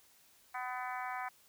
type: harmonic tone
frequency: 251.3 Hz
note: B3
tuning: 30 cents sharp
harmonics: 3 / 4 / 5 / 6 / 7 / 8 / 9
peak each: -41 / -43 / -45 / -47 / -48 / -49 / -50 dBFS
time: 0.54-1.29 s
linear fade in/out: 10 ms
effects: white hiss -65 dBFS RMS until 1.48 s